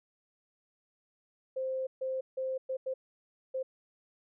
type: tone bursts at uneven times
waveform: sine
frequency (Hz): 523.3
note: C5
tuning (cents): 0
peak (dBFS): -31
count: 6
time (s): 1.56-1.87 / 2.01-2.21 / 2.37-2.58 / 2.69-2.77 / 2.86-2.94 / 3.54-3.63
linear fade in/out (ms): 10
effects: none